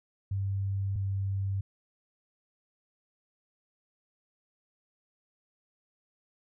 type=tone pair in turn; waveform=sine; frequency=98 / 97.65 Hz; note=G2 / G2; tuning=0 / -6 cents; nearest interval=unison; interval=6 cents; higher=first; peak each=-28 dBFS; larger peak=neither; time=0.31-0.96 / 0.96-1.61 s; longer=neither; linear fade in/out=5 ms; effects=none